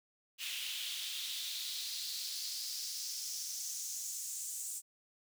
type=noise with high-pass filter sweep; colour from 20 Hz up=pink; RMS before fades=-41 dBFS; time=0.38-4.82 s; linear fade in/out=50 ms; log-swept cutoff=2900 to 7800 Hz; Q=3.3; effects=none